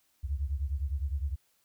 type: beating tone pair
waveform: sine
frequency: 67.5 / 77.3 Hz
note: C#2 / D#2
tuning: -45 / -11 cents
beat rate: 9.8 Hz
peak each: -31 / -34 dBFS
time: 0.23-1.36 s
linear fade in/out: 20 ms
effects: white hiss -71 dBFS RMS until 1.64 s